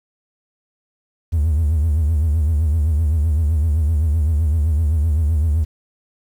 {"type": "tone with vibrato", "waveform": "triangle", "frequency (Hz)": 77.78, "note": "D#2", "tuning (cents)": 0, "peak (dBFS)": -11, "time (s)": [1.32, 5.65], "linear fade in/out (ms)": 20, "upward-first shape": "triangle", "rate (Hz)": 7.8, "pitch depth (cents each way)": 160, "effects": ["tanh soft clip ceiling -9 dBFS", "8-bit"]}